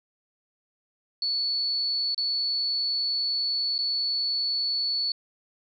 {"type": "tone with dropouts", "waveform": "sine", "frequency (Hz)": 4435, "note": "C#8", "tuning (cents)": 0, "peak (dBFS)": -24, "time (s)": [1.22, 5.12], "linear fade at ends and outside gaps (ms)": 2, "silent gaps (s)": [[2.146, 2.178], [3.781, 3.788]], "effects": []}